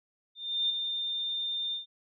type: tone with ADSR envelope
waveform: sine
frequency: 3609 Hz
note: A7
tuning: 43 cents sharp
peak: -24 dBFS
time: 0.35-1.86 s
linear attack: 350 ms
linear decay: 3 ms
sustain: -6 dB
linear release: 130 ms
effects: none